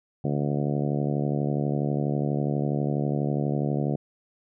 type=harmonic tone; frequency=72.2 Hz; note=D2; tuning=29 cents flat; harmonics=2 / 3 / 4 / 5 / 6 / 7 / 8 / 9 / 10; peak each=-26 / -30 / -32 / -34 / -36 / -37 / -38 / -39 / -40 dBFS; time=0.24-3.96 s; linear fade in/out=5 ms; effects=none